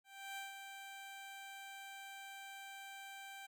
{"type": "tone with ADSR envelope", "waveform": "15% pulse", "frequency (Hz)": 784, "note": "G5", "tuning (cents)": 0, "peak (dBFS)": -37, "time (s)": [0.04, 3.47], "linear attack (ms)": 330, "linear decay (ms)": 150, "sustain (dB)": -6, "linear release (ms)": 15, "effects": []}